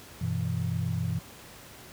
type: chord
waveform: sine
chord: E minor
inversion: first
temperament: equal with one note detuned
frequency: 96.15 / 123.47 / 164.81 Hz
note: G2 / B2 / E3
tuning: -33 / 0 / 0 cents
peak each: -31 dBFS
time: 0.21-1.19 s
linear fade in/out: 5 ms
effects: pink hiss -48 dBFS RMS until 1.92 s + high-pass 60 Hz 12 dB/octave